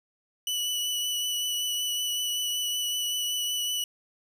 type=tone with vibrato; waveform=sawtooth; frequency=2960 Hz; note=F#7; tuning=in tune; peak=-24 dBFS; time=0.47-3.84 s; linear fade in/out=2 ms; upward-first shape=triangle; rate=5.3 Hz; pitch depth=18 cents each way; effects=none